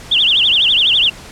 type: tone with vibrato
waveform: sine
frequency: 3158 Hz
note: G7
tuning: 12 cents sharp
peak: -9 dBFS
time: 0.11-1.1 s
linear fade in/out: 10 ms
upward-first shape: triangle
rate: 12 Hz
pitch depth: 280 cents each way
effects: pink hiss -35 dBFS RMS until 1.31 s + low-pass 9000 Hz 12 dB/octave